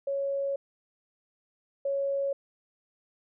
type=tone pair in turn; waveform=sine; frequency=554.4 / 554.4 Hz; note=C#5 / C#5; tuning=0 / 0 cents; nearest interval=unison; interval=0 cents; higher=neither; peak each=-27 / -26 dBFS; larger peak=second; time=0.07-0.56 / 1.85-2.33 s; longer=first; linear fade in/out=5 ms; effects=none